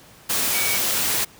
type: tone in noise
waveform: sine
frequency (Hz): 2264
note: C#7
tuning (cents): +36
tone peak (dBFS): -26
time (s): 0.54-0.78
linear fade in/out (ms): 10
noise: white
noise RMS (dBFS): -22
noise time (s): 0.29-1.25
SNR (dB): -7
effects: pink hiss -48 dBFS RMS until 1.39 s + high-pass 60 Hz 12 dB/octave